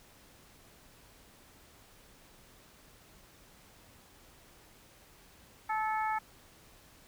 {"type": "harmonic tone with a mistuned harmonic", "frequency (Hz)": 434.4, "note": "A4", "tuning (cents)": -22, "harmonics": [2, 3, 4, 5], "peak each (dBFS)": [-31, -37, -40, -42], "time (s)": [5.69, 6.19], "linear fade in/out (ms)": 10, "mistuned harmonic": 5, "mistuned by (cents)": 22, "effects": ["pink hiss -59 dBFS RMS until 7.07 s"]}